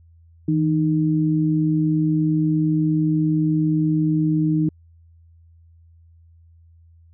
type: tone pair together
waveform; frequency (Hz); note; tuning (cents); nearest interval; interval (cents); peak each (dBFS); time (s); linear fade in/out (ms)
sine; 160.06 / 308.5; D#3 / D#4; +49 / -15; major seventh; 1136; -19; 0.48-4.69; 5
effects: added 83 Hz sine -48 dBFS peak until 7.13 s